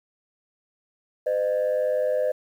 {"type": "tone pair together", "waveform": "sine", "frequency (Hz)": [510, 609.7], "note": ["C5", "D#5"], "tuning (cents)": [-44, -35], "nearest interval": "minor third", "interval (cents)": 309, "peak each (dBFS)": -22, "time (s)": [1.26, 2.32], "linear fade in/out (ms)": 10, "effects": ["tanh soft clip ceiling -17 dBFS", "9-bit"]}